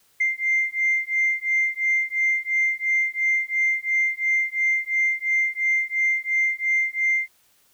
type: beating tone pair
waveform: sine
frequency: 2093 / 2095.9 Hz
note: C7 / C7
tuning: 0 / +2 cents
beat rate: 2.9 Hz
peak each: -22 dBFS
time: 0.2-7.28 s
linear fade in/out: 10 ms
effects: tanh soft clip ceiling -13 dBFS + white hiss -61 dBFS RMS until 7.73 s